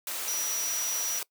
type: tone in noise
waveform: sine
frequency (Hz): 5830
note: F#8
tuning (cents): -26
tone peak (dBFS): -29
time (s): 0.28-1.19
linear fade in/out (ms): 2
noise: white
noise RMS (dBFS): -34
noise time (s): 0.07-1.23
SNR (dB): +2
effects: noise-tail reverb RT60 0.1 s tail -22 dB re dry + high-pass 400 Hz 12 dB/octave